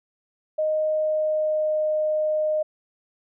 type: tone with pitch glide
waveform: sine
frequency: 620 to 615.7 Hz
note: D#5 to D#5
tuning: -6 to -18 cents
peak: -20 dBFS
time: 0.58-2.63 s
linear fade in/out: 10 ms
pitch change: -12 cents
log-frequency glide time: 0.87-1.87 s
effects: none